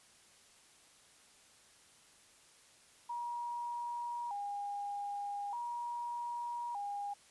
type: tone with vibrato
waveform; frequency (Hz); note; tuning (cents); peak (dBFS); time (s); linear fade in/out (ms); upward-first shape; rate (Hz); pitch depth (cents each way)
sine; 880; A5; 0; -37; 3.09-7.14; 10; square; 0.41; 140
effects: white hiss -63 dBFS RMS until 7.3 s + resampled to 24000 Hz